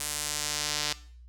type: tone with band-pass filter sweep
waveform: sawtooth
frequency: 148.8 Hz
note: D3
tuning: 23 cents sharp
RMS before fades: -32 dBFS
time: 0-0.93 s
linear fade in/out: 5 ms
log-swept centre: 9300 to 4900 Hz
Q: 1.3
effects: noise-tail reverb RT60 0.5 s tail -17 dB re dry + added 60 Hz sine -47 dBFS peak until 1.28 s